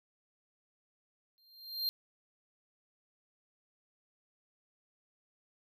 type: tone with exponential growth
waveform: square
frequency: 4186 Hz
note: C8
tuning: in tune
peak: -29 dBFS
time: 1.38-1.89 s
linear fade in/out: 0 ms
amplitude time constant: 110 ms
effects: none